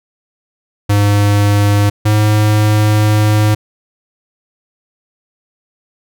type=tone pair in turn; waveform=square; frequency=102.3 / 106.27 Hz; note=G#2 / G#2; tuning=-26 / +40 cents; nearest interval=minor second; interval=66 cents; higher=second; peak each=-9 dBFS; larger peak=neither; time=0.89-1.9 / 2.05-3.55 s; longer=second; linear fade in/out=10 ms; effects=none